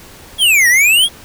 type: exponential two-way sweep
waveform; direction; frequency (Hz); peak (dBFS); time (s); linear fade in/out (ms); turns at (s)
square; down then up; 3400 to 1849 to 3400; -8; 0.38-1.09; 50; 0.68
effects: pink hiss -38 dBFS RMS until 1.24 s